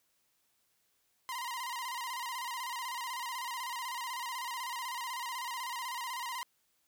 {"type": "tone with vibrato", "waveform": "sawtooth", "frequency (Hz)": 990, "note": "B5", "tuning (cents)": 4, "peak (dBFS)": -33, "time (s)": [1.29, 6.43], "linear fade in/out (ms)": 0, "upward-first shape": "square", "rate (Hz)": 16, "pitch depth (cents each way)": 76, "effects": ["white hiss -75 dBFS RMS until 6.87 s"]}